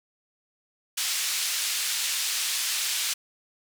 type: band-pass noise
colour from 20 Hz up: pink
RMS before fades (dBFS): -28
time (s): 0.97-3.14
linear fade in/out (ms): 10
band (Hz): 3000 to 11000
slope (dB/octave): 12
effects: none